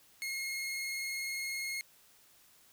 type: tone with vibrato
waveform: sawtooth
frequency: 2156 Hz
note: C#7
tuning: 49 cents flat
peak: -32 dBFS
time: 0.22-1.81 s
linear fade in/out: 0 ms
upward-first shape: triangle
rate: 20 Hz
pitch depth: 24 cents each way
effects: white hiss -63 dBFS RMS until 2.72 s